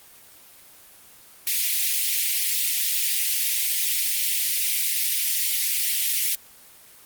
white high-pass noise, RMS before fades -23 dBFS, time 1.47-6.35 s, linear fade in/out 0 ms, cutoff 2000 Hz, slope 48 dB/octave, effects white hiss -49 dBFS RMS until 7.05 s + Opus 24 kbps

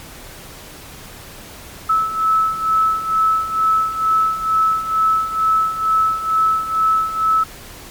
sine beating tone pair, 1302 / 1304.2 Hz, E6 / E6, -22 / -19 cents, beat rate 2.2 Hz, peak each -20 / -15 dBFS, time 1.89-7.44 s, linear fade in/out 10 ms, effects pink hiss -37 dBFS RMS until 7.9 s + MP3 96 kbps

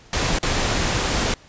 pink noise with dropouts, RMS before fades -21 dBFS, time 0.13-1.34 s, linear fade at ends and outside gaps 2 ms, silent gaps 0.387-0.429 s, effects pink hiss -49 dBFS RMS until 1.48 s + resampled to 16000 Hz

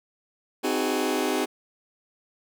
sawtooth chord, Ab dominant seventh, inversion first, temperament just, 259.6 / 311.5 / 373.8 / 415.3 Hz, C4 / Eb4 / Gb4 / Ab4, -13 / +2 / +18 / 0 cents, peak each -25 dBFS, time 0.63-1.46 s, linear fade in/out 20 ms, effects none

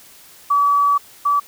sine tone pair in turn, 1144 / 1150.4 Hz, D6 / D6, -46 / -36 cents, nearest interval unison, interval 10 cents, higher second, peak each -12 / -13 dBFS, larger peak first, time 0.5-0.98 / 1.25-1.4 s, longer first, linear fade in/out 10 ms, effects white hiss -45 dBFS RMS until 1.47 s

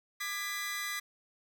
sawtooth chord, G# diminished, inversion second, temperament just, 1196.1 / 1661.2 / 1993.5 Hz, D6 / G#6 / B6, +31 / 0 / +16 cents, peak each -38 / -39 / -33 dBFS, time 0.2-1 s, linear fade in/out 10 ms, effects none

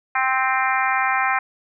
harmonic tone with a mistuned harmonic, 261.6 Hz, C4, in tune, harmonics 3 / 4 / 5 / 6 / 7 / 8 / 9, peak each -23 / -24 / -25 / -26 / -26 / -27 / -28 dBFS, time 0.15-1.39 s, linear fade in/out 5 ms, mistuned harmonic 9, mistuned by +25 cents, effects none

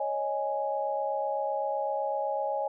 sine chord, C# suspended second, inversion none, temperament equal, 554.4 / 622.3 / 830.6 Hz, C#5 / D#5 / G#5, 0 / 0 / 0 cents, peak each -32 / -33 / -31 dBFS, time 0-2.68 s, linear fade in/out 5 ms, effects none

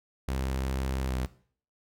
sawtooth tone with pitch glide, 66 to 63.75 Hz, C2 to C2, +16 to -44 cents, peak -25 dBFS, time 0.28-1.26 s, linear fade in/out 0 ms, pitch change -60 cents, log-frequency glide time 1.05-1.14 s, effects noise-tail reverb RT60 0.5 s tail -17 dB re dry

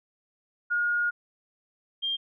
sine tone pair in turn, 1431 / 3197 Hz, F6 / G7, +42 / +33 cents, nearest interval octave + major second, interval 1391 cents, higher second, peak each -23 / -26 dBFS, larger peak first, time 0.7-1.11 / 2.02-2.17 s, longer first, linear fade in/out 20 ms, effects none

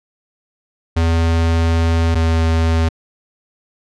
square tone pair in turn, 82.7 / 81.7 Hz, E2 / E2, +6 / -15 cents, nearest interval unison, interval 21 cents, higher first, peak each -13 dBFS, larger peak neither, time 0.96-2.15 / 2.15-2.89 s, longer first, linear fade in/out 10 ms, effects low-pass 6000 Hz 12 dB/octave

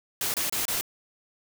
white noise bursts, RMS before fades -28 dBFS, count 4, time 0.21-0.811 s, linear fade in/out 2 ms, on 130 ms, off 27 ms, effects none

